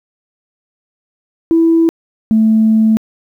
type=tone pair in turn; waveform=sine; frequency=329.6 / 220 Hz; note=E4 / A3; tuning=0 / 0 cents; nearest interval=perfect fifth; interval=700 cents; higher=first; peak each=-6 dBFS; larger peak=neither; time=1.51-1.89 / 2.31-2.97 s; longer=second; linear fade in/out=0 ms; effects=tanh soft clip ceiling -2 dBFS + 8-bit